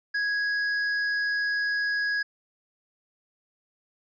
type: tone with tanh clipping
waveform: sine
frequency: 1661.2 Hz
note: G#6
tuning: in tune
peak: -26 dBFS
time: 0.14-2.23 s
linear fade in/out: 10 ms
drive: 11 dB
effects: resampled to 16000 Hz